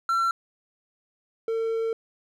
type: tone pair in turn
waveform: triangle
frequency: 1354 / 451.8 Hz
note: E6 / A4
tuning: +46 / +46 cents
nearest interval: octave + perfect fifth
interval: 1900 cents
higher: first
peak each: -19 / -22 dBFS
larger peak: first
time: 0.09-0.31 / 1.48-1.93 s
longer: second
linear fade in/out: 2 ms
effects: none